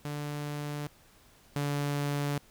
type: tone pair in turn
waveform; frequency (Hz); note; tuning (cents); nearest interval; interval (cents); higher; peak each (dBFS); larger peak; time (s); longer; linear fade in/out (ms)
sawtooth; 146.83 / 143.97; D3 / D3; 0 / -34; unison; 34; first; -30 / -25; second; 0.05-0.87 / 1.56-2.38; neither; 0
effects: pink hiss -60 dBFS RMS until 2.5 s